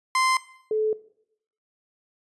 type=tone pair in turn; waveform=30% pulse / sine; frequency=1040 / 432.7 Hz; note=C6 / A4; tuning=-11 / -29 cents; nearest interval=octave + minor third; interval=1518 cents; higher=first; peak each=-17 / -21 dBFS; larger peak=first; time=0.15-0.37 / 0.71-0.93 s; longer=neither; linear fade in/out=2 ms; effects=noise-tail reverb RT60 0.7 s tail -18 dB re dry + resampled to 24000 Hz